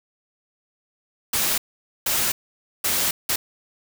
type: noise bursts at uneven times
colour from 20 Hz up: white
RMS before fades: -22 dBFS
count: 4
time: 1.33-1.58 / 2.06-2.32 / 2.84-3.11 / 3.29-3.36 s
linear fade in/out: 5 ms
effects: none